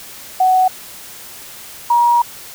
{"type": "tone pair in turn", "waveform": "sine", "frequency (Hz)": [745, 951.5], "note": ["F#5", "A#5"], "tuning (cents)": [12, 35], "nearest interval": "major third", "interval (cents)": 423, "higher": "second", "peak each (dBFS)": -9, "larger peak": "neither", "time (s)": [[0.4, 0.68], [1.9, 2.22]], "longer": "second", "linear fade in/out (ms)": 5, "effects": ["white hiss -35 dBFS RMS until 2.54 s"]}